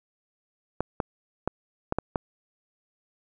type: clicks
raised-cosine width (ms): 1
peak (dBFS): -11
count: 6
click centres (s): 0.806 / 1.002 / 1.476 / 1.924 / 1.986 / 2.158
effects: none